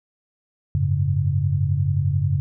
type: chord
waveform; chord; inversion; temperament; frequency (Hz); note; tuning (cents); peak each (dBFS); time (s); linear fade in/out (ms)
sine; F# suspended second; none; equal with one note detuned; 92.5 / 103.83 / 139.88; F#2 / G#2 / C#3; 0 / 0 / +16; -22 / -24 / -21; 0.75-2.4; 0
effects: none